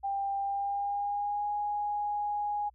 sine tone with pitch glide, 793 to 827.2 Hz, G5 to G#5, +20 to -7 cents, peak -29 dBFS, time 0.03-2.7 s, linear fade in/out 20 ms, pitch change +73 cents, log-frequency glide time 0.39-1.5 s, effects added 60 Hz sine -60 dBFS peak until 2.74 s

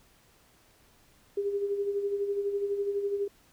sine tone with tremolo, 402.5 Hz, G4, 46 cents sharp, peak -25 dBFS, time 1.37-3.28 s, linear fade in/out 5 ms, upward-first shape sine, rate 12 Hz, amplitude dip 55%, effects pink hiss -62 dBFS RMS until 3.52 s

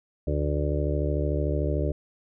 harmonic tone, 73.42 Hz, D2, in tune, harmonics 1 / 2 / 4 / 5 / 6 / 7 / 8, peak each -26 / -30 / -33 / -33 / -34 / -38 / -33 dBFS, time 0.27-1.92 s, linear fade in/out 5 ms, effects none

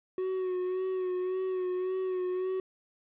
triangle tone with vibrato, 370 Hz, F#4, in tune, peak -27 dBFS, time 0.18-2.6 s, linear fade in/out 2 ms, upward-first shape sine, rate 1.8 Hz, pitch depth 29 cents each way, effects resampled to 8000 Hz + 10-bit

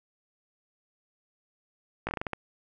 slowing click train, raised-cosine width 0.5 ms, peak -16 dBFS, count 8, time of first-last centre 2.07-2.333 s, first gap 18 ms, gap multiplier 1.24, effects none

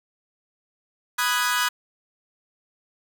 sawtooth chord, G# minor seventh, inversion first, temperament equal, 987.8 / 1244.5 / 1480 / 1661.2 Hz, B5 / D#6 / F#6 / G#6, 0 / 0 / 0 / 0 cents, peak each -23 dBFS, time 1.18-1.69 s, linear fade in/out 10 ms, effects none

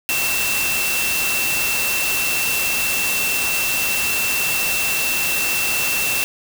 sine tone in noise, 2688 Hz, E7, 33 cents sharp, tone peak -21 dBFS, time 0.09-6.24 s, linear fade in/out 0 ms, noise white, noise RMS -22 dBFS, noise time 0.09-6.24 s, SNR -2 dB, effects none

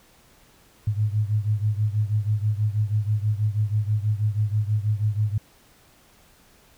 sine beating tone pair, 104.2 / 110.4 Hz, G#2 / A2, +6 / +6 cents, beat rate 6.2 Hz, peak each -22 / -25 dBFS, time 0.87-5.38 s, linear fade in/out 5 ms, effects pink hiss -56 dBFS RMS until 6.77 s

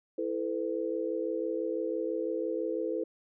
sine chord, E suspended fourth, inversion none, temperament equal with one note detuned, 329.6 / 440 / 506 Hz, E4 / A4 / B4, 0 / 0 / +42 cents, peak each -34 dBFS, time 0.18-3.04 s, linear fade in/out 5 ms, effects none

